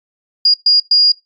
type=tone bursts at uneven times; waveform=sine; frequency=4850 Hz; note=D#8; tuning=45 cents flat; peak=-6 dBFS; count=3; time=0.45-0.54 / 0.66-0.8 / 0.91-1.12 s; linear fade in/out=5 ms; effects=noise-tail reverb RT60 0.2 s tail -23 dB re dry + MP3 96 kbps